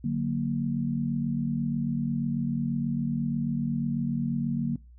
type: chord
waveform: sine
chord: D augmented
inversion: none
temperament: equal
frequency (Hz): 146.83 / 185 / 233.1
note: D3 / F#3 / A#3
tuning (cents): 0 / 0 / 0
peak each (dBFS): -30 / -32 / -28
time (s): 0.04-4.76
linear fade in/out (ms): 5
effects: noise-tail reverb RT60 0.3 s tail -24 dB re dry + added 60 Hz sine -48 dBFS peak until 4.98 s